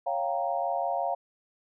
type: chord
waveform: sine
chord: G half-diminished seventh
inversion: second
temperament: equal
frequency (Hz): 554.4 / 698.5 / 784 / 932.3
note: Db5 / F5 / G5 / Bb5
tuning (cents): 0 / 0 / 0 / 0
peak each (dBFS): -33 / -29 / -33 / -35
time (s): 0.06-1.15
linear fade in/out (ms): 10
effects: none